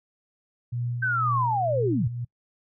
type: tone with tremolo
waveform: sine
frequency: 120.7 Hz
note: B2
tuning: 39 cents flat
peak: -25 dBFS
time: 0.72-2.25 s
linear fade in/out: 10 ms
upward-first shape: sine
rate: 2 Hz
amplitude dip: 50%
type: linear sweep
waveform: sine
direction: down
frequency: 1568 to 92.5 Hz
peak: -22 dBFS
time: 1.02-2.08 s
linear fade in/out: 10 ms
effects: noise-tail reverb RT60 0.1 s tail -25 dB re dry